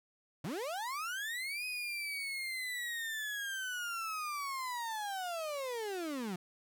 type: linear two-way sweep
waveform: 35% pulse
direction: up then down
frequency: 123.47 to 2515 to 171.4 Hz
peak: -35 dBFS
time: 0.44-6.36 s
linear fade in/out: 5 ms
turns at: 1.65 s
effects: none